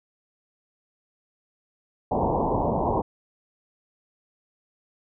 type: low-pass noise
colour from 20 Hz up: white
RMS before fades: -24 dBFS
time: 2.11-3.02 s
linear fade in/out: 10 ms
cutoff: 1000 Hz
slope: 96 dB/octave
effects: none